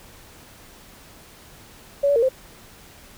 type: tone with pitch steps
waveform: sine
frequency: 564 / 571 / 462.2 / 522 Hz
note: C#5 / D5 / A#4 / C5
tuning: +30 / -49 / -15 / -4 cents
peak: -15 dBFS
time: 2.03-2.29 s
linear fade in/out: 10 ms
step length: 65 ms
effects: pink hiss -47 dBFS RMS until 3.17 s